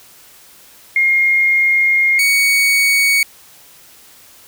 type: tone pair in turn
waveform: sine / 40% pulse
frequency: 2134 / 2235 Hz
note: C7 / C#7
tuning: +34 / +14 cents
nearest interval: minor second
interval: 80 cents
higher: second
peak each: -10 dBFS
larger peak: neither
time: 0.96-2.19 / 2.19-3.23 s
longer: first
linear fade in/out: 2 ms
effects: white hiss -44 dBFS RMS until 4.47 s